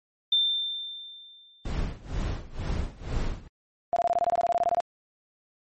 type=tone with exponential decay; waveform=sine; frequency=3576 Hz; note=A7; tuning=27 cents sharp; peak=-18 dBFS; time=0.32-1.7 s; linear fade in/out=5 ms; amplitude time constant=300 ms
type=noise with tremolo; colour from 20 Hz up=brown; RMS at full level=-27 dBFS; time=1.65-3.48 s; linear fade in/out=5 ms; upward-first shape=sine; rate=2.1 Hz; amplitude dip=90%
type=tone bursts; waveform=sine; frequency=691 Hz; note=F5; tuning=19 cents flat; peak=-20 dBFS; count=16; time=3.93-4.803 s; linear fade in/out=0 ms; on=33 ms; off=23 ms
effects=MP3 32 kbps